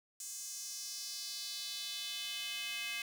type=tone with high-pass filter sweep; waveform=square; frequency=233.1 Hz; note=A#3; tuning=in tune; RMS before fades=-42 dBFS; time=0.2-3.02 s; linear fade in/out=2 ms; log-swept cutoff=7100 to 2400 Hz; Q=2.8; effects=none